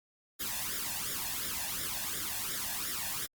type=noise with flanger; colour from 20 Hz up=white; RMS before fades=-36 dBFS; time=0.39-3.27 s; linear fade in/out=20 ms; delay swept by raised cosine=0.56 to 1.17 ms; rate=2.8 Hz; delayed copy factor=+0.75; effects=Opus 48 kbps